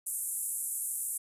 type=band-pass noise; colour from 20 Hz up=white; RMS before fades=-35 dBFS; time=0.06-1.18 s; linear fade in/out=10 ms; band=8100 to 12000 Hz; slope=48 dB/octave; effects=resampled to 32000 Hz